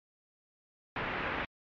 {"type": "low-pass noise", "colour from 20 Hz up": "white", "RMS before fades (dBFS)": -35, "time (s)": [0.96, 1.45], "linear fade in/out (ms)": 2, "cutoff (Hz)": 2400, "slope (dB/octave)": 24, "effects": ["low-pass 4000 Hz 12 dB/octave", "MP3 48 kbps"]}